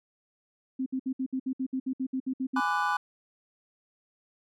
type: tone bursts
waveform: sine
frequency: 261.6 Hz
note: C4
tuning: in tune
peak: -27 dBFS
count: 14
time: 0.79-2.604 s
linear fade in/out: 10 ms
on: 72 ms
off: 62 ms
type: chord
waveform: triangle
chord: G# half-diminished seventh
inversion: none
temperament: equal with one note detuned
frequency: 830.6 / 1002.7 / 1174.7 / 1480 Hz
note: G#5 / B5 / D6 / F#6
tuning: 0 / +26 / 0 / 0 cents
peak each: -29 dBFS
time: 2.56-2.97 s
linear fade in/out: 5 ms
effects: none